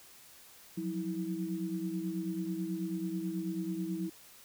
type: tone cluster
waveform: sine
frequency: 177.3 / 186.5 / 324.4 Hz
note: F3 / F#3 / E4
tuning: +26 / +14 / -28 cents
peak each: -39 / -38 / -36 dBFS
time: 0.77-4.1 s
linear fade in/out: 10 ms
effects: white hiss -56 dBFS RMS until 4.44 s